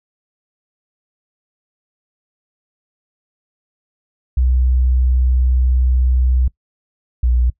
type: tone pair in turn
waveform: sine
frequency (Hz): 63.1 / 60.73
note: B1 / B1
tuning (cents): +38 / -28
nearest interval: minor second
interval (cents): 66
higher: first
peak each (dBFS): -11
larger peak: neither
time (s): 4.37-6.48 / 7.23-7.5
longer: first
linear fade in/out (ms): 5
effects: noise-tail reverb RT60 0.1 s tail -22 dB re dry